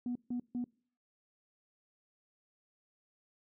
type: tone bursts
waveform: sine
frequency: 244.4 Hz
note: B3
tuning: 18 cents flat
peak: -32 dBFS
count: 3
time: 0.06-0.642 s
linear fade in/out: 2 ms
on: 94 ms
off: 150 ms
effects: noise-tail reverb RT60 0.5 s tail -25 dB re dry + tanh soft clip ceiling -30 dBFS